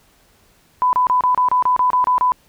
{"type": "tone bursts", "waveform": "sine", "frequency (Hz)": 1000, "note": "B5", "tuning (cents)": 21, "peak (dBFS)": -12, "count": 11, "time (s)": [0.82, 2.32], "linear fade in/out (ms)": 0, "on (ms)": 110, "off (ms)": 29, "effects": ["pink hiss -55 dBFS RMS until 2.48 s"]}